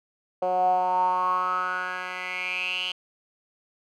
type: tone with band-pass filter sweep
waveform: 10% pulse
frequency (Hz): 182.7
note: F#3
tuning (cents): -22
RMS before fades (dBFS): -26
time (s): 0.42-2.92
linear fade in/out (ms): 5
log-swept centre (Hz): 620 to 3100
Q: 8.1
effects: none